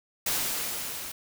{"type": "noise with level ramp", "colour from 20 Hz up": "white", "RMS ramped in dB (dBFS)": [-27, -38], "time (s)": [0.26, 1.12], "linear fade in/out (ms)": 5, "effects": []}